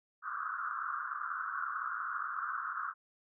white band-pass noise, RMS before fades -38 dBFS, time 0.22-2.94 s, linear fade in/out 50 ms, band 1100 to 1500 Hz, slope 96 dB/octave, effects none

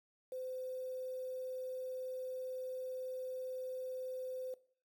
sine tone with quantisation, 513 Hz, C5, 34 cents flat, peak -40 dBFS, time 0.32-4.54 s, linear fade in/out 2 ms, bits 10, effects noise-tail reverb RT60 0.5 s tail -19 dB re dry

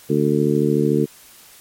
harmonic tone, 73.6 Hz, D2, 4 cents sharp, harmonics 2 / 3 / 4 / 5 / 6, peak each -21 / -21 / -21 / -21 / -21 dBFS, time 0.09-1.06 s, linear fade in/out 20 ms, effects white hiss -46 dBFS RMS until 1.6 s + MP3 64 kbps

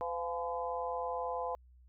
harmonic tone with a mistuned harmonic, 169.3 Hz, E3, 46 cents sharp, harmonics 3 / 4 / 5 / 6, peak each -38 / -40 / -40 / -40 dBFS, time 0.01-1.55 s, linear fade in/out 0 ms, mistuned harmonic 4, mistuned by +47 cents, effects added 62 Hz sine -57 dBFS peak until 1.88 s

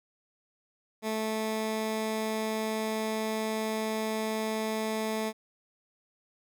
15% pulse tone, 218.9 Hz, A3, 9 cents flat, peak -23 dBFS, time 1.02-5.33 s, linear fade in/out 50 ms, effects none

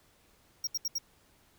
square tone bursts, 5600 Hz, F8, 4 cents sharp, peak -30 dBFS, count 4, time 0.64-0.984 s, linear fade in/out 5 ms, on 32 ms, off 72 ms, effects pink hiss -65 dBFS RMS until 1.58 s

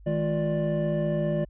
triangle tone cluster, 157.7 / 212.4 / 351.4 / 588 Hz, D#3 / G#3 / F4 / D5, +24 / +39 / +11 / +2 cents, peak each -25 / -30 / -31 / -26 dBFS, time 0.06-1.45 s, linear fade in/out 10 ms, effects added 50 Hz sine -46 dBFS peak until 1.49 s + resampled to 8000 Hz

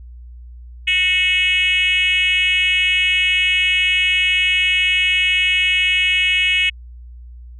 sine tone with frequency modulation, 2560 Hz, D#7, 49 cents sharp, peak -12 dBFS, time 0.87-6.7 s, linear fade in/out 10 ms, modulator 362 Hz, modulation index 1.3, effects tanh soft clip ceiling -9 dBFS + added 60 Hz sine -34 dBFS peak until 7.59 s

